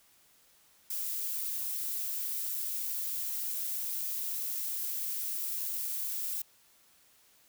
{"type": "noise", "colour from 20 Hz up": "violet", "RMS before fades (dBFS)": -35, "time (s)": [0.9, 6.42], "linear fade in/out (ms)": 5, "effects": ["white hiss -64 dBFS RMS until 7.48 s"]}